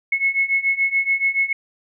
sine beating tone pair, 2184 / 2191 Hz, C#7 / C#7, -26 / -21 cents, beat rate 7 Hz, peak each -21 / -19 dBFS, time 0.12-1.53 s, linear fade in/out 5 ms, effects none

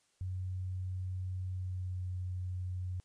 sine tone with pitch glide, 92.5 to 91.28 Hz, F#2 to F#2, 0 to -23 cents, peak -35 dBFS, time 0.21-3 s, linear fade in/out 0 ms, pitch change -23 cents, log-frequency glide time 1.48-2.06 s, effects white hiss -73 dBFS RMS until 3.04 s + resampled to 22050 Hz

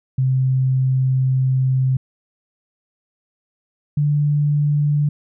sine tone pair in turn, 130.81 / 146.83 Hz, C3 / D3, 0 / 0 cents, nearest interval major second, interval 200 cents, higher second, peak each -14 dBFS, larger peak neither, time 0.18-1.97 / 3.97-5.09 s, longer first, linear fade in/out 5 ms, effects none

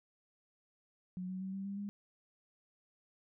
sine tone with pitch steps, 182.7 / 186.54 / 190.46 / 194.46 / 198.55 / 202.7 Hz, F#3 / F#3 / G3 / G3 / G3 / G#3, -22 / +14 / -50 / -14 / +22 / -42 cents, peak -38 dBFS, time 1.17-1.89 s, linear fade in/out 0 ms, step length 120 ms, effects none

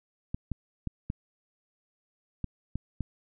clicks, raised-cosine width 5 ms, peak -19 dBFS, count 7, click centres 0.345 / 0.517 / 0.873 / 1.101 / 2.443 / 2.756 / 3.007 s, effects none

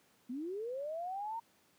sine linear sweep, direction up, 232.8 to 932.3 Hz, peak -37 dBFS, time 0.29-1.4 s, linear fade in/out 10 ms, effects pink hiss -69 dBFS RMS until 1.78 s + high-pass 150 Hz 12 dB/octave

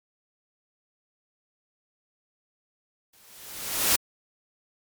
white noise with exponential growth, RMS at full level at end -19 dBFS, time 3.13-3.96 s, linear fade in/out 5 ms, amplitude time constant 180 ms, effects MP3 96 kbps

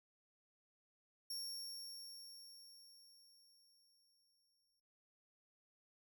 sawtooth tone with exponential decay, 5510 Hz, F8, 24 cents flat, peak -40 dBFS, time 1.3-4.8 s, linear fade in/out 5 ms, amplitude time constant 760 ms, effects noise-tail reverb RT60 0.5 s tail -17 dB re dry

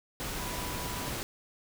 sine tone in noise, 983 Hz, B5, 8 cents flat, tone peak -43 dBFS, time 0.39-1.09 s, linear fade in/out 0 ms, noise pink, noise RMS -36 dBFS, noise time 0.2-1.23 s, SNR -10 dB, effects none

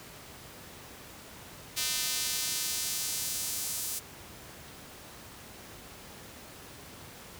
square tone with high-pass filter sweep, 138.59 Hz, C#3, in tune, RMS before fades -33 dBFS, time 1.76-4 s, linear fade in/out 20 ms, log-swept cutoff 3900 to 8000 Hz, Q 0.82, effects pink hiss -48 dBFS RMS until 7.39 s + high-pass 60 Hz 12 dB/octave

